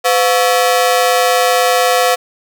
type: ring-modulated tone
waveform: sawtooth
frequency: 610 Hz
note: D#5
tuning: 34 cents flat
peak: -3 dBFS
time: 0.04-2.16 s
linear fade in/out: 20 ms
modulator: 104 Hz
effects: none